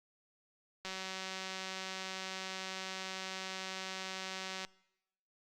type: click train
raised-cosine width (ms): 0.2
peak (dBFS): -24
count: 719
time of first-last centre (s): 0.85-4.649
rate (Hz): 189
effects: noise-tail reverb RT60 0.9 s tail -23 dB re dry + Opus 48 kbps